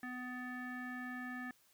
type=tone with low-pass filter; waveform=square; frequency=250 Hz; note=B3; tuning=21 cents sharp; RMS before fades=-44 dBFS; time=0.03-1.51 s; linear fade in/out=2 ms; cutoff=1800 Hz; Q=6.1; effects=white hiss -70 dBFS RMS until 1.73 s